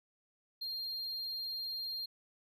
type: tone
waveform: triangle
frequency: 4205 Hz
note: C8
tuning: 8 cents sharp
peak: -36 dBFS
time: 0.61-2.06 s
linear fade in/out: 10 ms
effects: none